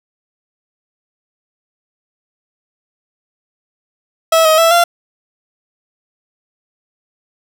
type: tone with pitch steps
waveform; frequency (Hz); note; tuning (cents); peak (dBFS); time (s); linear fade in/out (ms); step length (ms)
30% pulse; 651 / 631 / 661 / 689; E5 / D#5 / E5 / F5; -22 / +24 / +5 / -24; -5; 4.32-4.84; 5; 130
effects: none